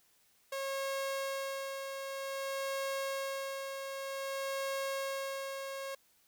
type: tone with tremolo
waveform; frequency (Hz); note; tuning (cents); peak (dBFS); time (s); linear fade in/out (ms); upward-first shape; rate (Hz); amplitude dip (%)
sawtooth; 544; C#5; -33; -30; 0.52-5.95; 5; sine; 0.53; 45
effects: white hiss -69 dBFS RMS until 6.27 s